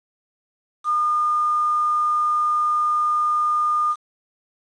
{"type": "tone with quantisation", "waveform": "sine", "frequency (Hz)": 1215, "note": "D#6", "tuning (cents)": -42, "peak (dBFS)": -17, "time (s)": [0.84, 3.96], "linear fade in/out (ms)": 50, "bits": 7, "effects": ["resampled to 22050 Hz"]}